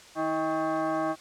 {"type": "tone with frequency modulation", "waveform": "sine", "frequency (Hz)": 155.56, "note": "D#3", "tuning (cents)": 0, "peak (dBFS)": -25, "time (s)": [0.15, 1.16], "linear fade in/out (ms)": 50, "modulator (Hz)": 476, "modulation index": 2.2, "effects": ["white hiss -50 dBFS RMS until 1.2 s", "low-pass 7000 Hz 12 dB/octave"]}